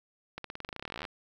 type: accelerating click train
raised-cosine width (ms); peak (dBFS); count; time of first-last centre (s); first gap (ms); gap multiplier
0.3; -22; 24; 0.38-1.052; 63; 0.92
effects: 10-bit